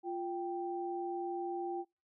sine tone pair together, 349.2 / 784 Hz, F4 / G5, 0 / 0 cents, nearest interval octave + major second, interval 1400 cents, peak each -37 / -39 dBFS, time 0.03-1.85 s, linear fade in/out 50 ms, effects noise-tail reverb RT60 0.3 s tail -26 dB re dry

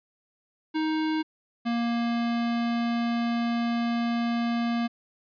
square tone pair in turn, 313.4 / 234.8 Hz, D#4 / A#3, +13 / +13 cents, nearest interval perfect fourth, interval 500 cents, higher first, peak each -25 dBFS, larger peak neither, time 0.74-1.23 / 1.65-4.88 s, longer second, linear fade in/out 20 ms, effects resampled to 11025 Hz

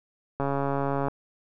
click train, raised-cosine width 1 ms, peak -14 dBFS, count 96, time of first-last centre 0.4-1.083 s, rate 139 Hz, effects none

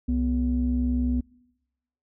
sine tone pair together, 65.32 / 246.6 Hz, C2 / B3, -2 / -2 cents, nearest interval octave + major seventh, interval 2300 cents, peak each -24 / -23 dBFS, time 0.08-1.21 s, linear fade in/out 10 ms, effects noise-tail reverb RT60 0.9 s tail -25 dB re dry + tanh soft clip ceiling -15 dBFS

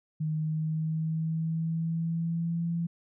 sine tone with pitch glide, 155.56 to 168.66 Hz, D#3 to E3, 0 to +40 cents, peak -27 dBFS, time 0.2-2.87 s, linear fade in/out 10 ms, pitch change +140 cents, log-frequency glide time 0.36-2.63 s, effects none

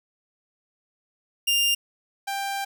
sawtooth tone pair in turn, 2800 / 790.3 Hz, F7 / G5, +4 / +14 cents, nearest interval octave + minor seventh, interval 2190 cents, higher first, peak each -16 / -23 dBFS, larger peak first, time 1.47-1.75 / 2.27-2.65 s, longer second, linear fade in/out 10 ms, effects none

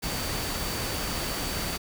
sine tone in noise, 4579 Hz, D8, 45 cents flat, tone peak -39 dBFS, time 0.02-1.78 s, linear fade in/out 20 ms, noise pink, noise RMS -31 dBFS, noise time 0.02-1.78 s, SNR -11 dB, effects none

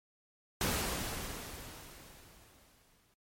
pink noise with exponential decay, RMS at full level -31 dBFS, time 0.61-3.14 s, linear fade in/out 2 ms, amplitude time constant 550 ms, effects MP3 64 kbps

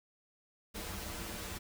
pink noise with comb filter, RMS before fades -42 dBFS, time 0.74-1.59 s, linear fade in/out 20 ms, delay 7.5 ms, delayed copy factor -0.95, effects none

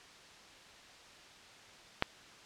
click, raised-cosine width 0.3 ms, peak -11 dBFS, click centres 2.024 s, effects white hiss -55 dBFS RMS until 2.45 s + low-pass 5000 Hz 12 dB/octave

